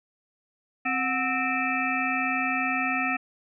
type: harmonic tone with a mistuned harmonic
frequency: 261.6 Hz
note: C4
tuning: in tune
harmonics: 1 / 3 / 5 / 7 / 9 / 10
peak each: -31 / -31 / -31 / -31 / -31 / -31 dBFS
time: 0.85-3.17 s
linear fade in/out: 10 ms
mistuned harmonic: 3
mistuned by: -110 cents
effects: none